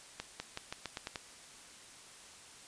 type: accelerating click train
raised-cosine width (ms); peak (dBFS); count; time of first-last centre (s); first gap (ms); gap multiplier
0.2; -21; 8; 0.2-1.158; 200; 0.87
effects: white hiss -54 dBFS RMS until 2.67 s + resampled to 22050 Hz